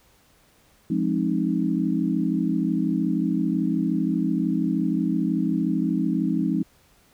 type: chord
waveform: sine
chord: F minor seventh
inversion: none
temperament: equal with one note detuned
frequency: 174.61 / 207.7 / 265.4 / 311.1 Hz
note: F3 / Ab3 / C4 / Eb4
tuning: 0 / 0 / +25 / 0 cents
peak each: -26 dBFS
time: 0.9-6.63 s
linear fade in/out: 5 ms
effects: pink hiss -59 dBFS RMS until 7.13 s